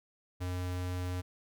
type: tone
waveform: square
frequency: 90.3 Hz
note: F#2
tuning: 42 cents flat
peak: -34 dBFS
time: 0.4-1.22 s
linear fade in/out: 20 ms
effects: none